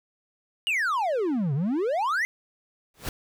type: exponential two-way sweep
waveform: triangle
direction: down then up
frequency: 2960 to 130 to 2099 Hz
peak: -21 dBFS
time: 0.67-2.25 s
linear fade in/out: 0 ms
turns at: 1.54 s
type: noise with exponential growth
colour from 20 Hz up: pink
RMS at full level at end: -28 dBFS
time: 2.94-3.09 s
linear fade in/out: 2 ms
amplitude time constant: 32 ms
effects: none